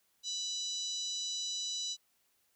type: harmonic tone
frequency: 987.8 Hz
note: B5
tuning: in tune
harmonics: 3 / 4 / 5 / 6 / 7 / 8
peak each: -46 / -37 / -48 / -41 / -46 / -54 dBFS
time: 0.23-1.97 s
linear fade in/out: 50 ms
effects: white hiss -74 dBFS RMS until 2.55 s